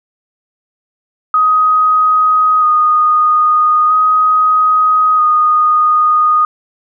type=tone with vibrato; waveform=sine; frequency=1244.5 Hz; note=D#6; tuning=in tune; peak=-7 dBFS; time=1.34-6.45 s; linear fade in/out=2 ms; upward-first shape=square; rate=0.39 Hz; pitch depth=15 cents each way; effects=none